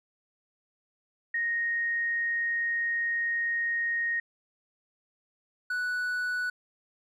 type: tone pair in turn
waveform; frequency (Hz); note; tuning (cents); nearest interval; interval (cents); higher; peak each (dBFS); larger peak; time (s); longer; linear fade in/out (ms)
sine / triangle; 1864.7 / 1480; A#6 / F#6; 0 / 0; major third; 400; first; -26; neither; 1.34-4.2 / 5.7-6.5; first; 5
effects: none